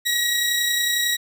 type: tone pair together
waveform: sawtooth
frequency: 1908 / 3847 Hz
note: A#6 / B7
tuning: +40 / -46 cents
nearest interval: octave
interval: 1214 cents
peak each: -19 dBFS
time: 0.05-1.17 s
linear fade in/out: 20 ms
effects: none